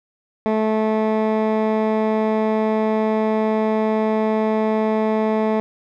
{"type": "tone with low-pass filter", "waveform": "15% pulse", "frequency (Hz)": 217.7, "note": "A3", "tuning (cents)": -18, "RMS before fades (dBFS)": -19, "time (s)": [0.46, 5.6], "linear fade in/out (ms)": 0, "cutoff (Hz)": 1500, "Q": 0.57, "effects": []}